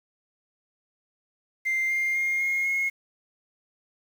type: tone with pitch steps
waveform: sine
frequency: 2093 / 2110 / 2127 / 2144 / 2162 Hz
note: C7 / C7 / C7 / C7 / C#7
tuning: 0 / +14 / +28 / +42 / -44 cents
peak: -21 dBFS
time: 1.65-2.9 s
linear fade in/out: 20 ms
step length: 250 ms
effects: tanh soft clip ceiling -21 dBFS + 8-bit